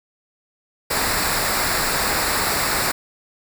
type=noise with comb filter; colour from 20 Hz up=pink; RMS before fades=-21 dBFS; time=0.9-2.92 s; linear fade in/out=10 ms; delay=0.32 ms; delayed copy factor=-0.65; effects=none